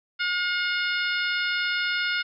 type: harmonic tone with a mistuned harmonic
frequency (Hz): 717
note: F5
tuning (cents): +45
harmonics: 2 / 3 / 4 / 5 / 6 / 7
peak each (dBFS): -26 / -30 / -32 / -34 / -36 / -37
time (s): 0.19-2.23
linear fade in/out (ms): 20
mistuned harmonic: 7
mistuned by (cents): +25
effects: none